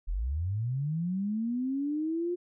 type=linear sweep; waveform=sine; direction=up; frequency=35.95 to 357.8 Hz; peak=-28 dBFS; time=0.07-2.36 s; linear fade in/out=20 ms; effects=none